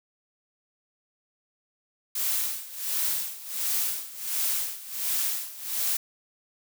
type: noise with tremolo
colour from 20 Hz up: blue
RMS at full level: -26 dBFS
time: 2.15-5.97 s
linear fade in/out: 5 ms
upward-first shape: sine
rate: 1.4 Hz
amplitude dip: 85%
effects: none